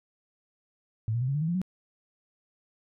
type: tone with pitch steps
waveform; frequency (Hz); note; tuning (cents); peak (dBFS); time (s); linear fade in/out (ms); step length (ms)
sine; 110.1 / 118.69 / 127.94 / 137.92 / 148.67 / 160.27 / 172.77 / 186.24; A2 / A#2 / C3 / C#3 / D3 / E3 / F3 / F#3; +2 / +32 / -38 / -8 / +22 / -48 / -18 / +12; -25; 1.08-1.616; 0; 67
effects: none